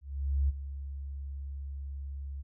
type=tone with ADSR envelope; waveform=sine; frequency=69.3 Hz; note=C#2; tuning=in tune; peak=-23 dBFS; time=0.01-2.43 s; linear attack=480 ms; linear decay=23 ms; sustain=-13 dB; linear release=24 ms; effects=none